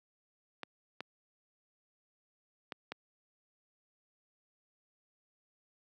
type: clicks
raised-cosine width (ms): 0.3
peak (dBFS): -23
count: 4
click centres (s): 0.633 / 1.006 / 2.722 / 2.92
effects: high-pass 200 Hz 12 dB/octave